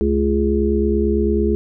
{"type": "harmonic tone with a mistuned harmonic", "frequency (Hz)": 69, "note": "C#2", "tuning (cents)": -7, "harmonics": [1, 3, 5, 6], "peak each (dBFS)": [-20, -20, -20, -20], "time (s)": [0.01, 1.55], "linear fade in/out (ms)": 0, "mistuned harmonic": 3, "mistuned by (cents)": 53, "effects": []}